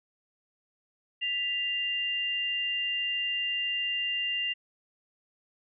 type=tone pair together; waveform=sine; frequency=1975.5 / 2794 Hz; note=B6 / F7; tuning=0 / 0 cents; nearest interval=tritone; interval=600 cents; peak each=-36 / -28 dBFS; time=1.21-4.54 s; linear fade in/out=20 ms; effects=none